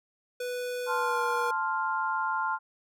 square tone with pitch glide, 493.9 to 480.4 Hz, B4 to B4, 0 to -48 cents, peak -32 dBFS, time 0.4-1.51 s, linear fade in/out 5 ms, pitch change -48 cents, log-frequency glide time 0.89-1.21 s
sine chord, F major, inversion first, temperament equal, 880 / 1046.5 / 1396.9 Hz, A5 / C6 / F6, 0 / 0 / 0 cents, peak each -31 dBFS, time 0.86-2.59 s, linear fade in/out 50 ms
effects none

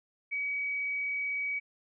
sine tone, 2269 Hz, C#7, 40 cents sharp, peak -30 dBFS, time 0.31-1.6 s, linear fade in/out 20 ms, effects none

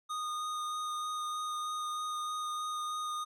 square tone with vibrato, 1232 Hz, D#6, 17 cents flat, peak -35 dBFS, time 0.09-3.25 s, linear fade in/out 20 ms, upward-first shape sine, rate 3.2 Hz, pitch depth 9 cents each way, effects low-pass 10000 Hz 12 dB/octave

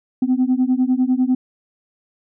sine beating tone pair, 250.5 / 260.5 Hz, B3 / C4, +25 / -7 cents, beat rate 10 Hz, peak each -16 dBFS, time 0.22-1.35 s, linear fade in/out 5 ms, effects tanh soft clip ceiling -10 dBFS

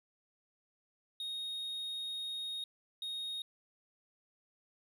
triangle tone bursts at uneven times, 3729 Hz, A#7, in tune, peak -36 dBFS, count 2, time 1.2-2.64 / 3.02-3.42 s, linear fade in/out 2 ms, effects none

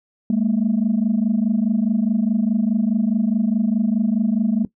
sine tone pair together, 205.2 / 230 Hz, G#3 / A#3, -21 / -23 cents, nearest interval major second, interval 198 cents, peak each -18 / -17 dBFS, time 0.3-4.65 s, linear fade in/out 2 ms, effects noise-tail reverb RT60 0.1 s tail -19 dB re dry + tanh soft clip ceiling -11 dBFS

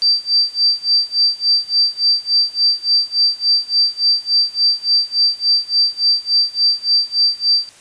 sine tone with tremolo, 4676 Hz, D8, 8 cents flat, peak -9 dBFS, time 0.02-7.69 s, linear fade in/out 0 ms, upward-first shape sine, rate 3.5 Hz, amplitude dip 95%, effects white hiss -45 dBFS RMS until 7.8 s + resampled to 22050 Hz

